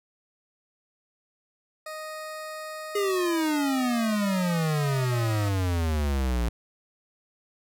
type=tone with pitch glide; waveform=20% pulse; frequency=622.3 to 634.6 Hz; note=D#5 to D#5; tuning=0 to +34 cents; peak=-30 dBFS; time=1.86-5.49 s; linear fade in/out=5 ms; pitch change=+34 cents; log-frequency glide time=4.98-5.32 s
type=exponential sweep; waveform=square; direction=down; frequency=415.3 to 56.8 Hz; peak=-24 dBFS; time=2.95-6.49 s; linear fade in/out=5 ms
effects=none